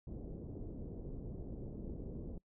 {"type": "low-pass noise", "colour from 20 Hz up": "pink", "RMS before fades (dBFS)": -45, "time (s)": [0.07, 2.38], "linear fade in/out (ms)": 2, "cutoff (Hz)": 450, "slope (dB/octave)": 24, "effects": ["noise-tail reverb RT60 0.1 s tail -24 dB re dry"]}